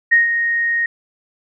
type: tone with ADSR envelope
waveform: sine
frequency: 1864.7 Hz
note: A#6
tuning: in tune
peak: -7 dBFS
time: 0.11-0.86 s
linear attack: 18 ms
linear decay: 140 ms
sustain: -8 dB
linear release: 3 ms
effects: none